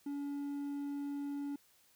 triangle tone, 284.4 Hz, C#4, 45 cents sharp, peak -35 dBFS, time 0.06-1.56 s, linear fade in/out 5 ms, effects white hiss -68 dBFS RMS until 1.95 s

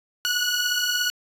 15% pulse beating tone pair, 1453 / 1470 Hz, F#6 / F#6, -32 / -12 cents, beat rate 17 Hz, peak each -19 / -17 dBFS, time 0.25-1.1 s, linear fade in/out 0 ms, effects resampled to 32000 Hz

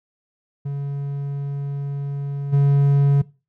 triangle tone with level steps, 140.9 Hz, C#3, 29 cents sharp, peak -21 / -10 dBFS, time 0.65-3.22 s, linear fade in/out 10 ms, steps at 2.52 s, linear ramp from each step 20 ms, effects noise-tail reverb RT60 0.3 s tail -20 dB re dry

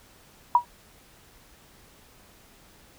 sine tone with exponential decay, 964 Hz, B5, 42 cents flat, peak -10 dBFS, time 0.55-0.65 s, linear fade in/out 2 ms, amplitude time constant 20 ms, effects pink hiss -55 dBFS RMS until 2.98 s

